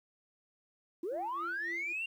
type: linear sweep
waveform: sine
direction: up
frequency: 313.4 to 2794 Hz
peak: -33 dBFS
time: 1.03-2.06 s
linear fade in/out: 5 ms
type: tone with tremolo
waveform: sine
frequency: 340.9 Hz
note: F4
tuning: 42 cents flat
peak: -40 dBFS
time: 1.11-1.93 s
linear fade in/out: 10 ms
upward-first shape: triangle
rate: 3.7 Hz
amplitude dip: 95%
effects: tanh soft clip ceiling -30 dBFS + 11-bit